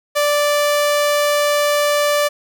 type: tone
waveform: sawtooth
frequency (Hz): 586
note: D5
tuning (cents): -4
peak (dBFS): -10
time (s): 0.15-2.29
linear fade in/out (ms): 20
effects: none